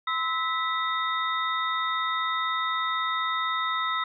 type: tone cluster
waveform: sine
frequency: 1025 / 1301 / 1971 / 3685 Hz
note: C6 / E6 / B6 / A#7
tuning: -36 / -23 / -4 / -21 cents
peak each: -33 / -27 / -32 / -33 dBFS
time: 0.07-4.04 s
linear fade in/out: 5 ms
effects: none